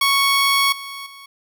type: tone with level steps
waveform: 15% pulse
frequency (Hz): 1109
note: C#6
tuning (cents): 0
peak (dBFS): -8 / -24 / -32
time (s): 0.01-1.26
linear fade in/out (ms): 5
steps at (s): 0.72 / 1.06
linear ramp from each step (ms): 5
effects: none

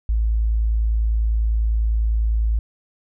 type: tone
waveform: sine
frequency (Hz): 55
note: A1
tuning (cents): 0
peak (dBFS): -16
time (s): 0.09-2.59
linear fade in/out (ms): 0
effects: none

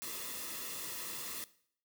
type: noise with comb filter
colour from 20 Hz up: white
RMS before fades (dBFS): -42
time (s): 0.02-1.44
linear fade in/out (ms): 0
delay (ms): 1.3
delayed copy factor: -0.6
effects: noise-tail reverb RT60 0.6 s tail -18 dB re dry

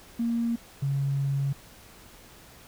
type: tone pair in turn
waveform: triangle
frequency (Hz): 233.1 / 138.6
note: A#3 / C#3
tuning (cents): 0 / 0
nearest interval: major sixth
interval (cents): 900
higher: first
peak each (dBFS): -20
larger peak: neither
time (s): 0.19-0.56 / 0.82-1.53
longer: second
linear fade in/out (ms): 10
effects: tanh soft clip ceiling -22 dBFS + pink hiss -51 dBFS RMS until 2.67 s

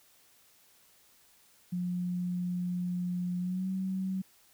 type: tone with pitch glide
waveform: sine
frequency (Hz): 178.5 to 189.11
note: F3 to F#3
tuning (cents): +38 to +38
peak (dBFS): -30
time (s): 1.72-4.22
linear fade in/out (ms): 10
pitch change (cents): +100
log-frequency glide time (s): 3.4-3.68
effects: white hiss -63 dBFS RMS until 4.53 s

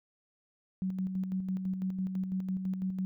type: tone with tremolo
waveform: sine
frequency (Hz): 187.7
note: F#3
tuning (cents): +25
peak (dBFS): -29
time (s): 0.82-3.05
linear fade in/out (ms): 0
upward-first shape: square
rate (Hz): 6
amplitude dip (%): 45
effects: none

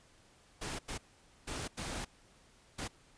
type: noise bursts at uneven times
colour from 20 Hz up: pink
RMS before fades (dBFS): -40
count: 5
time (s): 0.61-0.79 / 0.88-0.98 / 1.47-1.68 / 1.77-2.05 / 2.78-2.88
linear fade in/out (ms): 10
effects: pink hiss -64 dBFS RMS until 3.17 s + resampled to 22050 Hz

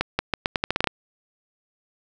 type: accelerating click train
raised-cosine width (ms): 0.3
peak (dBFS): -5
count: 11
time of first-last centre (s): 0.01-0.873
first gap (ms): 180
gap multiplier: 0.82
effects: none

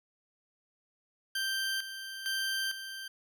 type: tone with tremolo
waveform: 20% pulse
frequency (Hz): 1568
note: G6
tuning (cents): 0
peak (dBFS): -26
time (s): 1.35-3.08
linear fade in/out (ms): 5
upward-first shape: square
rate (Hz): 1.1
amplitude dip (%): 65
effects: none

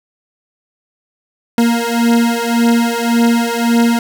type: beating tone pair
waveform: 40% pulse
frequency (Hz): 232.9 / 234.7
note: A#3 / A#3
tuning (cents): -1 / +12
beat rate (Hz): 1.8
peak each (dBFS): -13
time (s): 1.58-3.99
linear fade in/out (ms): 2
effects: none

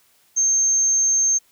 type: tone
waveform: sine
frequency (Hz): 6360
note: G8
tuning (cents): +24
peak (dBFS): -15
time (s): 0.36-1.39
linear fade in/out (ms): 20
effects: white hiss -59 dBFS RMS until 1.51 s

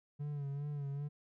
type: tone with vibrato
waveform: triangle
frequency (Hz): 143.2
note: D3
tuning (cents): -43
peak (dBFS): -35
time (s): 0.19-1.09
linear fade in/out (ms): 20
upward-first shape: sine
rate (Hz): 2.5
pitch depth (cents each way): 52
effects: none

